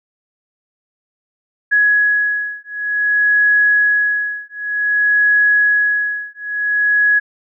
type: beating tone pair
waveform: sine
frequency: 1676 / 1676.54 Hz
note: G#6 / G#6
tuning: +15 / +16 cents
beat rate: 0.54 Hz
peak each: -15 dBFS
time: 1.71-7.2 s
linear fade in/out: 20 ms
effects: none